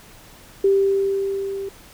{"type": "tone with level ramp", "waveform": "sine", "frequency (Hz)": 392.4, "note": "G4", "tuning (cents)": 2, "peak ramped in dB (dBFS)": [-12, -26], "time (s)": [0.64, 1.69], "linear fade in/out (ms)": 5, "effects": ["pink hiss -46 dBFS RMS until 1.93 s"]}